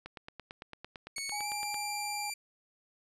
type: click train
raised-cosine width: 0.3 ms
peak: -27 dBFS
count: 16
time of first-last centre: 0.06-1.744 s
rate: 8.91 Hz
type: tone with pitch glide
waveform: 15% pulse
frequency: 2217 to 2362 Hz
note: C#7 to D7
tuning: 0 to +9 cents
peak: -29 dBFS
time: 1.16-2.34 s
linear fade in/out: 5 ms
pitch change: +109 cents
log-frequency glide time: 1.32-1.48 s
type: tone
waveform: sine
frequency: 830.6 Hz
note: G#5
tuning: in tune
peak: -37 dBFS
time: 1.32-2.3 s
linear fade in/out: 2 ms
effects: resampled to 32000 Hz